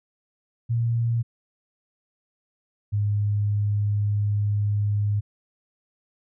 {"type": "tone pair in turn", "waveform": "sine", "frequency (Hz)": [116.6, 103.29], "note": ["A#2", "G#2"], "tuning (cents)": [1, -9], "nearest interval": "major second", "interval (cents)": 210, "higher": "first", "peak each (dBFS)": -20, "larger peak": "neither", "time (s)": [[0.69, 1.23], [2.92, 5.21]], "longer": "second", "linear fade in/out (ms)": 20, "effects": []}